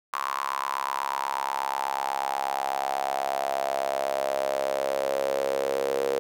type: tone with high-pass filter sweep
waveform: sawtooth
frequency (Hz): 68.2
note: C#2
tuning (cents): -28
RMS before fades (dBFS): -28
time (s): 0.13-6.19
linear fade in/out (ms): 0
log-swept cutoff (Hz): 1100 to 480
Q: 7.4
effects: none